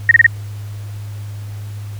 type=tone bursts; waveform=sine; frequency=1864.7 Hz; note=A#6; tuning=in tune; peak=-3 dBFS; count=4; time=0.09-0.265 s; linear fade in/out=2 ms; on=22 ms; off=29 ms; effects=added 103 Hz sine -25 dBFS peak until 1.99 s + pink hiss -43 dBFS RMS until 1.99 s